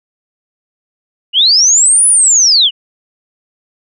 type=linear two-way sweep; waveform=sine; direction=up then down; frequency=2794 to 10020 to 2794 Hz; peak=-5 dBFS; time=1.33-2.71 s; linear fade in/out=50 ms; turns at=2.07 s; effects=none